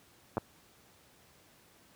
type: clicks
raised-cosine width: 1 ms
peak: -17 dBFS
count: 2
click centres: 0.371 / 0.38 s
effects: pink hiss -62 dBFS RMS until 1.95 s + high-pass 80 Hz 12 dB/octave